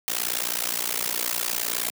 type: noise with amplitude modulation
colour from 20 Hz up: white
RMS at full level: -23 dBFS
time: 0.08-1.9 s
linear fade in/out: 0 ms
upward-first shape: sine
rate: 59.4 Hz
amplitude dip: 100%
effects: high-pass 200 Hz 12 dB/octave